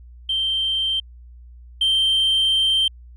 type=tone pair in turn; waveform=sine; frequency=3136 / 3136 Hz; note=G7 / G7; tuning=0 / 0 cents; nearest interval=unison; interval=0 cents; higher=neither; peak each=-18 / -13 dBFS; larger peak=second; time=0.29-1 / 1.81-2.88 s; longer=second; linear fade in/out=5 ms; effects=tanh soft clip ceiling -14 dBFS + added 60 Hz sine -40 dBFS peak until 3.16 s